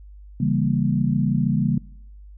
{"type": "chord", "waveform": "sine", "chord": "C# diminished seventh", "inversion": "none", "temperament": "equal with one note detuned", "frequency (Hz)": [138.59, 164.81, 197.48, 233.1], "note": ["C#3", "E3", "G3", "Bb3"], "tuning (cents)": [0, 0, 13, 0], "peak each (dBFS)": [-22, -25, -23, -24], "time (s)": [0.4, 1.78], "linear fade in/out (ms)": 5, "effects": ["noise-tail reverb RT60 0.7 s tail -22 dB re dry", "added 50 Hz sine -40 dBFS peak until 2.37 s"]}